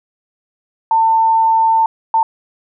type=tone bursts at uneven times; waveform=sine; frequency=897 Hz; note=A5; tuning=33 cents sharp; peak=-9 dBFS; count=2; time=0.91-1.86 / 2.14-2.23 s; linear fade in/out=2 ms; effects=none